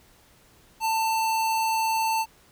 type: tone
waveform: square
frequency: 891 Hz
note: A5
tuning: 22 cents sharp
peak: -23 dBFS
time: 0.8-2.26 s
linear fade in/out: 50 ms
effects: pink hiss -57 dBFS RMS until 2.51 s